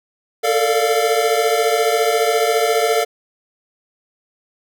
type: chord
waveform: square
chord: Bb major seventh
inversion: third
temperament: equal with one note detuned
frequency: 440 / 454.5 / 587.3 / 698.5 Hz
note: A4 / Bb4 / D5 / F5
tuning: 0 / -44 / 0 / 0 cents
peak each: -21 / -20 / -23 / -20 dBFS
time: 0.43-3.05 s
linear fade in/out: 20 ms
effects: none